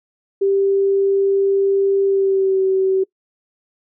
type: tone with pitch glide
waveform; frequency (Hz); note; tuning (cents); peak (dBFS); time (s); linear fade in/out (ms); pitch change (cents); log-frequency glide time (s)
sine; 393.1 to 381.2; G4 to G4; +5 to -48; -13; 0.41-3.04; 10; -53; 2.05-2.62
effects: noise-tail reverb RT60 0.1 s tail -23 dB re dry